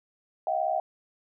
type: tone cluster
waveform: sine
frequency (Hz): 635 / 710 / 771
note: D#5 / F5 / G5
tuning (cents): +35 / +28 / -29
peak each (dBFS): -29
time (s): 0.47-0.8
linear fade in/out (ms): 2
effects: none